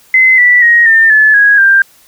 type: tone with pitch steps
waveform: sine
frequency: 2050 / 1964.2 / 1882 / 1803.3 / 1727.8 / 1655.5 / 1586.3 Hz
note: C7 / B6 / A#6 / A6 / A6 / G#6 / G6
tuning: -36 / -10 / +16 / +42 / -32 / -6 / +20 cents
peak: -3 dBFS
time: 0.14-1.82 s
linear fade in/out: 2 ms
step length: 240 ms
effects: white hiss -45 dBFS RMS until 2.07 s